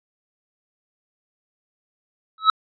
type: tone with exponential growth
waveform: square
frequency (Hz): 1294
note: E6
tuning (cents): -32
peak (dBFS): -8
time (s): 2.38-2.5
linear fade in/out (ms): 2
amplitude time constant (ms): 24
effects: resampled to 11025 Hz